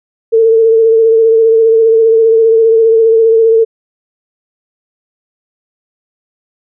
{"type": "tone with vibrato", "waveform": "sine", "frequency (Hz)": 450.1, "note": "A4", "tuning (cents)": 39, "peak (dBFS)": -4, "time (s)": [0.32, 3.65], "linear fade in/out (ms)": 20, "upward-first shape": "sine", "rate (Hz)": 15, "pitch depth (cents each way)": 28, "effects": []}